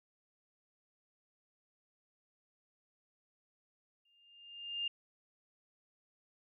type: tone with exponential growth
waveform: sine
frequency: 2808 Hz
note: F7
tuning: 9 cents sharp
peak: -32 dBFS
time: 4.05-4.88 s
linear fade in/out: 5 ms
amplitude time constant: 180 ms
effects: none